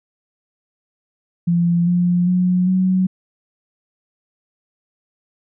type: tone with pitch steps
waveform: sine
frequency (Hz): 171.8 / 176.43 / 181.18 / 186.06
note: F3 / F3 / F#3 / F#3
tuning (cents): -28 / +18 / -36 / +10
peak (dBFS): -13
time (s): 1.47-3.07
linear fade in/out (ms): 10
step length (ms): 400
effects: none